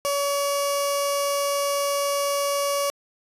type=tone with notch filter; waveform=15% pulse; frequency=566 Hz; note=C#5; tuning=36 cents sharp; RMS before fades=-24 dBFS; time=0.05-2.9 s; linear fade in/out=0 ms; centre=1800 Hz; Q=0.93; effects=resampled to 32000 Hz